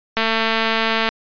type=click train; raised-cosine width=0.3 ms; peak=-3 dBFS; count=207; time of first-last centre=0.17-1.09 s; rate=224 Hz; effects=resampled to 11025 Hz